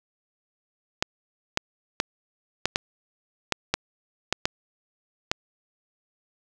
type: clicks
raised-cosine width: 0.2 ms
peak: -4 dBFS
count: 10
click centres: 1.025 / 1.574 / 2.001 / 2.656 / 2.759 / 3.523 / 3.74 / 4.326 / 4.455 / 5.315 s
effects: none